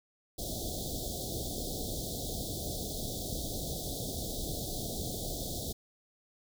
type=band-stop noise; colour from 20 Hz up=pink; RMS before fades=-37 dBFS; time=0.38-5.73 s; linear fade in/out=10 ms; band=750 to 3400 Hz; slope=96 dB/octave; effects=none